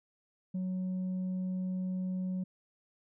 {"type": "tone", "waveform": "sine", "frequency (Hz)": 185, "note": "F#3", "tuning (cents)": 0, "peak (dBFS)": -29, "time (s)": [0.54, 2.44], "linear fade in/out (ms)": 10, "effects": ["tanh soft clip ceiling -31 dBFS"]}